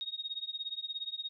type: tone with tremolo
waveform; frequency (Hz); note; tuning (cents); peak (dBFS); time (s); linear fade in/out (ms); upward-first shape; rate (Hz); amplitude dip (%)
sine; 3740; A#7; +5; -32; 0.01-1.29; 0; triangle; 17; 100
effects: none